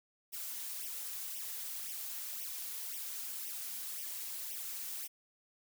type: noise with flanger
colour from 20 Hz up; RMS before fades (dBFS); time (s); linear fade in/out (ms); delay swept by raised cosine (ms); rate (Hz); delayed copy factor
blue; -42; 0.32-5.08; 20; 0.34 to 4.34; 1.9; +1
effects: none